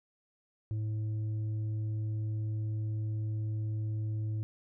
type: tone with tanh clipping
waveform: triangle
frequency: 108 Hz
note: A2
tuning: 32 cents flat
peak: -32 dBFS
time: 0.71-4.43 s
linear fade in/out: 0 ms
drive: 9 dB
effects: none